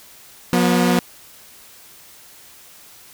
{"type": "tone pair together", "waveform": "sawtooth", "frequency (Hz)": [178.86, 242.5], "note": ["F3", "B3"], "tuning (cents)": [42, -31], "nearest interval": "perfect fourth", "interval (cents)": 527, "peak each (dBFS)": -13, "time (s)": [0.53, 0.99], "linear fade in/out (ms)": 0, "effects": ["white hiss -45 dBFS RMS until 3.13 s"]}